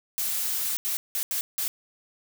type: noise bursts at uneven times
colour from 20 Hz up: blue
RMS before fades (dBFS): -28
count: 5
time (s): 0.18-0.77 / 0.85-0.97 / 1.15-1.23 / 1.31-1.41 / 1.58-1.68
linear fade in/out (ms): 0
effects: none

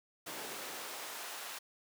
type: noise with high-pass filter sweep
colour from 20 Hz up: pink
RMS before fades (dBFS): -44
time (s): 0.26-1.59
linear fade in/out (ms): 10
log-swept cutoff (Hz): 320 to 880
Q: 0.75
effects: none

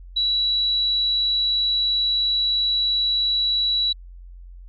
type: tone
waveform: sine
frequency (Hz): 3921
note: B7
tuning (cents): -13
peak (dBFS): -18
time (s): 0.16-3.93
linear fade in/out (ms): 10
effects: added 44 Hz sine -38 dBFS peak until 4.68 s

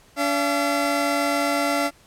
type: tone pair together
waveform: 20% pulse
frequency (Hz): 286.3 / 681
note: D4 / F5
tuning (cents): -44 / -44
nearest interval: octave + minor third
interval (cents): 1500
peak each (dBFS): -18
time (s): 0.16-1.91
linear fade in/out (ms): 50
effects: pink hiss -54 dBFS RMS until 2.06 s + low-pass 12000 Hz 12 dB/octave

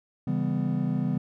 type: chord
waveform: triangle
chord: C# half-diminished seventh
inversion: none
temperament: just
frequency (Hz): 138.59 / 166.31 / 199.57 / 249.5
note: C#3 / E3 / G3 / B3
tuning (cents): 0 / +16 / +31 / +18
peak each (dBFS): -28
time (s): 0.27-1.18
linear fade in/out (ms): 5
effects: none

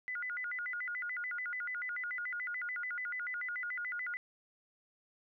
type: tone with vibrato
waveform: sine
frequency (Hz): 1694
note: G#6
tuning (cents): +34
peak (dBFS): -36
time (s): 0.08-4.17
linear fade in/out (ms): 0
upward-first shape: square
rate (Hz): 6.9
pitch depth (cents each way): 290
effects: none

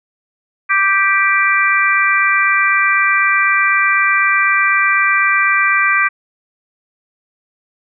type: harmonic tone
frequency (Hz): 392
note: G4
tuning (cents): 0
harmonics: 3 / 4 / 5 / 6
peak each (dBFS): -16 / -16 / -16 / -16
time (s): 0.69-6.09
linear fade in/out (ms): 20
effects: none

